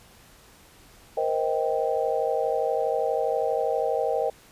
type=chord; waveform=sine; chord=C minor seventh; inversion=third; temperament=just; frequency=470.9 / 523.3 / 627.9 / 784.9 Hz; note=Bb4 / C5 / Eb5 / G5; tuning=+18 / 0 / +16 / +2 cents; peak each=-27 / -28 / -28 / -29 dBFS; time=1.17-4.3 s; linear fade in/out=5 ms; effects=pink hiss -53 dBFS RMS until 4.51 s + resampled to 32000 Hz